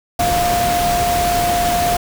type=tone in noise; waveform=sine; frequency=702 Hz; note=F5; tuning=9 cents sharp; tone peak=-15 dBFS; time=0.19-1.97 s; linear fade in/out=5 ms; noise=pink; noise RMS=-21 dBFS; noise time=0.19-1.97 s; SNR=+3 dB; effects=none